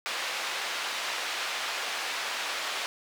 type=band-pass noise; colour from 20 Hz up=white; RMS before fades=-33 dBFS; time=0.06-2.86 s; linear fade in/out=0 ms; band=620 to 3500 Hz; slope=12 dB/octave; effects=none